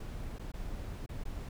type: noise with dropouts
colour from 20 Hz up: brown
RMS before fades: -40 dBFS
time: 0-1.49 s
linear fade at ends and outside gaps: 5 ms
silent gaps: 0.386-0.394 / 0.519-0.537 / 1.062-1.09 / 1.238-1.252 s
effects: none